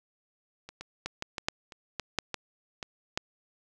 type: clicks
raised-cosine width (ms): 0.2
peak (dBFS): -26 / -23 / -16 / -16 / -16 / -9 / -28 / -15 / -9 / -15 / -19 / -11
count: 12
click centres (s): 0.69 / 0.81 / 1.06 / 1.224 / 1.382 / 1.485 / 1.722 / 1.997 / 2.187 / 2.343 / 2.828 / 3.175
effects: none